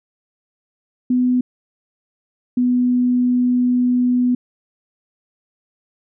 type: tone pair in turn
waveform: sine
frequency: 250 / 247.7 Hz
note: B3 / B3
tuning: +21 / +5 cents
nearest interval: unison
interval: 16 cents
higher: first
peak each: -13 dBFS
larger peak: neither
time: 1.1-1.41 / 2.57-4.35 s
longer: second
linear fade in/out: 5 ms
effects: none